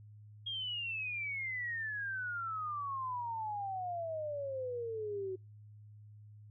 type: exponential sweep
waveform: sine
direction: down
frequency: 3274 to 370 Hz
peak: -36 dBFS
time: 0.46-5.36 s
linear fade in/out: 10 ms
effects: noise-tail reverb RT60 0.2 s tail -25 dB re dry + added 105 Hz sine -52 dBFS peak until 6.5 s